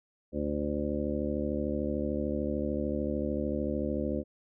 harmonic tone, 73.42 Hz, D2, in tune, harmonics 1 / 2 / 3 / 4 / 5 / 7 / 8, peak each -37 / -43 / -34 / -35 / -37 / -36 / -39 dBFS, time 0.32-4.24 s, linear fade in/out 50 ms, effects none

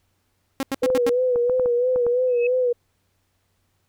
sawtooth tone bursts, 270 Hz, C#4, 45 cents flat, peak -18 dBFS, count 5, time 0.6-1.093 s, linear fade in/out 0 ms, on 29 ms, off 87 ms
sine tone with vibrato, 493.9 Hz, B4, in tune, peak -17 dBFS, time 0.82-2.73 s, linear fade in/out 10 ms, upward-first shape sine, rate 3 Hz, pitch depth 60 cents each way
clicks, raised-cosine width 1 ms, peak -18 dBFS, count 7, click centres 0.902 / 1.359 / 1.497 / 1.597 / 1.659 / 1.96 / 2.066 s
sine tone with exponential growth, 2575 Hz, E7, 41 cents flat, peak -25 dBFS, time 2.27-2.47 s, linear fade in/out 5 ms, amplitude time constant 42 ms
effects added 94 Hz sine -70 dBFS peak until 3.88 s + pink hiss -70 dBFS RMS until 3.88 s

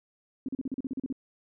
sine tone bursts, 264 Hz, C4, 16 cents sharp, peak -29 dBFS, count 11, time 0.46-1.126 s, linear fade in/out 2 ms, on 26 ms, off 38 ms, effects none

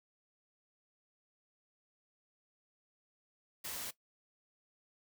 white noise, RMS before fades -42 dBFS, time 3.64-3.91 s, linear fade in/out 10 ms, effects noise-tail reverb RT60 0.1 s tail -17 dB re dry

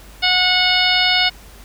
harmonic tone, 731 Hz, F#5, 21 cents flat, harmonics 1 / 2 / 3 / 4 / 5 / 6 / 7, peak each -22 / -22 / -19 / -19 / -20 / -21 / -23 dBFS, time 0.22-1.3 s, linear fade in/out 20 ms, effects added 50 Hz sine -41 dBFS peak until 1.64 s + pink hiss -44 dBFS RMS until 1.64 s

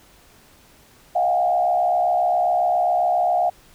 sine tone with frequency modulation, 712 Hz, F5, 33 cents sharp, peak -16 dBFS, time 1.15-3.5 s, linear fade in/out 10 ms, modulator 67.4 Hz, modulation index 0.9, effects pink hiss -52 dBFS RMS until 3.74 s

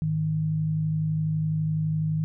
sine tone pair together, 104.25 / 156.2 Hz, G#2 / D#3, +7 / +7 cents, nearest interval perfect fifth, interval 700 cents, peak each -33 / -23 dBFS, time 0.02-2.24 s, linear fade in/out 0 ms, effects none

